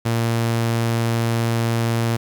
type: tone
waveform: sawtooth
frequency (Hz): 115.7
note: A#2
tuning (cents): -13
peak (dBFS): -14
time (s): 0.05-2.17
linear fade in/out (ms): 10
effects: 8-bit

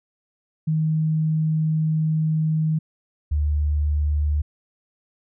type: tone pair in turn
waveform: sine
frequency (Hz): 157.1 / 74.34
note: D#3 / D2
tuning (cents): +17 / +22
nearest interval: octave + minor second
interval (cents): 1295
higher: first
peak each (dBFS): -18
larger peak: neither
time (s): 0.67-2.79 / 3.31-4.42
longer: first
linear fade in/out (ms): 10
effects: none

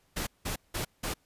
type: noise bursts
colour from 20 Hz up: pink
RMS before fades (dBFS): -33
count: 4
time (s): 0.16-1.14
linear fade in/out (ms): 10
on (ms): 110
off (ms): 180
effects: pink hiss -69 dBFS RMS until 1.25 s + resampled to 32000 Hz

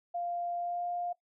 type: tone with pitch glide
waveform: sine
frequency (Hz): 697 to 703.5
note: F5 to F5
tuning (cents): -4 to +12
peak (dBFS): -32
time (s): 0.14-1.13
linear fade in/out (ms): 10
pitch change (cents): +16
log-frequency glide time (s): 0.57-0.85
effects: noise-tail reverb RT60 0.1 s tail -18 dB re dry

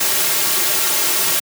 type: noise with comb filter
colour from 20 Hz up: white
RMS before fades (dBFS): -17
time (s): 0-1.4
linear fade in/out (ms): 10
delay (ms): 4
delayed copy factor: -0.65
effects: high-pass 200 Hz 12 dB/octave

